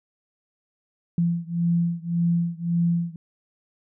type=beating tone pair; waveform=sine; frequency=169.8 / 171.6 Hz; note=F3 / F3; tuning=-48 / -30 cents; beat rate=1.8 Hz; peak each=-23 / -24 dBFS; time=1.18-3.16 s; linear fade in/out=2 ms; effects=none